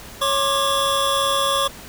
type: tone cluster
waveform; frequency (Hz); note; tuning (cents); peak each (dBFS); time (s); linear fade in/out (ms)
square; 552 / 1075 / 1178 / 3416; C#5 / C6 / D6 / G#7; -7 / +47 / +5 / +48; -24; 0.21-1.68; 10
effects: pink hiss -39 dBFS RMS until 1.88 s